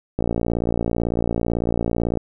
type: click train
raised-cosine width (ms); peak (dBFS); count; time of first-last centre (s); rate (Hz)
2; -8; 116; 0.19-2.173; 58
effects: none